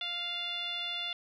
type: tone with low-pass filter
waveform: 10% pulse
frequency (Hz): 698.5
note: F5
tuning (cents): 0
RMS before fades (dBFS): -36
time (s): 0.01-1.13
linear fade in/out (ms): 2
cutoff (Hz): 3300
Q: 9.4
effects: none